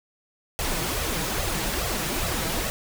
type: noise with flanger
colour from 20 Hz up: pink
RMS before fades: -27 dBFS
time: 0.59-2.7 s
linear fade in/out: 0 ms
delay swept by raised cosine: 1.5 to 6.3 ms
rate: 2.4 Hz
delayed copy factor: +0.7
effects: none